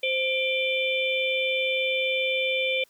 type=tone cluster; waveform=sine; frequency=521 / 2372 / 3056 / 3515 Hz; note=C5 / D7 / G7 / A7; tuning=-7 / +17 / -45 / -2 cents; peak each=-27 / -26 / -32 / -32 dBFS; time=0.03-2.84 s; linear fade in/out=5 ms; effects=white hiss -62 dBFS RMS until 2.89 s